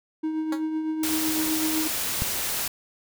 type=tone with tremolo; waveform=triangle; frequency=314.4 Hz; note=D#4; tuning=18 cents sharp; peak=-21 dBFS; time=0.23-1.88 s; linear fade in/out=10 ms; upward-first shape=triangle; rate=7.9 Hz; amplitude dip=45%
type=tone with exponential decay; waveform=10% pulse; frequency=277.2 Hz; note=C#4; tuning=in tune; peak=-20 dBFS; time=0.52-0.64 s; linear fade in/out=5 ms; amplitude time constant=26 ms
type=noise; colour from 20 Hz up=white; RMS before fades=-28 dBFS; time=1.03-2.68 s; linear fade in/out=5 ms
type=click; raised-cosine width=5 ms; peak=-15 dBFS; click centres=2.221 s
effects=none